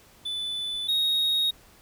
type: tone pair in turn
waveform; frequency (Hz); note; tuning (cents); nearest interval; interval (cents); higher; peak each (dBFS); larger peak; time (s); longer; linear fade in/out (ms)
triangle; 3492 / 3755; A7 / A#7; -14 / +12; minor second; 126; second; -27 / -20; second; 0.25-0.88 / 0.88-1.51; neither; 10
effects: pink hiss -55 dBFS RMS until 1.81 s